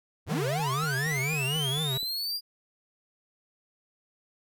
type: linear sweep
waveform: 45% pulse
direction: up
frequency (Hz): 55 to 4876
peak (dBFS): -29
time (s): 0.26-2.41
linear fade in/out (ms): 50
type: tone with vibrato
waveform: square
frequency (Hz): 144.1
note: D3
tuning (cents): -33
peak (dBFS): -30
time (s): 0.29-1.98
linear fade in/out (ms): 10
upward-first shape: triangle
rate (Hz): 4.1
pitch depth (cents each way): 200
type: clicks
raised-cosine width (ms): 2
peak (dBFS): -34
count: 10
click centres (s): 0.596 / 0.836 / 1.065 / 1.121 / 1.181 / 1.336 / 1.562 / 1.776 / 1.977 / 2.03
effects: none

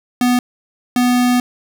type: tone pair in turn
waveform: square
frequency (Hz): 246.9 / 246.9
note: B3 / B3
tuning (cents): 0 / 0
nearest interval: unison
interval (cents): 0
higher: neither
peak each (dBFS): -12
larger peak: neither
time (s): 0.21-0.39 / 0.96-1.4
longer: second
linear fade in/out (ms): 2
effects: 9-bit

